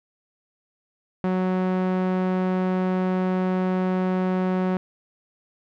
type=tone with low-pass filter; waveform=sawtooth; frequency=185 Hz; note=F#3; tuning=in tune; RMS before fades=-23 dBFS; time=1.24-4.77 s; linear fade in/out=0 ms; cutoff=1600 Hz; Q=0.57; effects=none